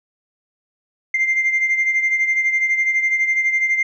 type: beating tone pair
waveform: sine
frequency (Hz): 2093 / 2105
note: C7 / C7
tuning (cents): 0 / +10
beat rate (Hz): 12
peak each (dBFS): -15 / -22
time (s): 1.14-3.83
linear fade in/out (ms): 5
effects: tanh soft clip ceiling -11 dBFS